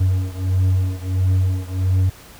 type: beating tone pair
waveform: triangle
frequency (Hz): 92.7 / 94.2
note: F#2 / F#2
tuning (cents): +4 / +32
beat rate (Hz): 1.5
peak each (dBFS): -16 / -18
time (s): 0-2.1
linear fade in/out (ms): 10
effects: pink hiss -43 dBFS RMS until 2.39 s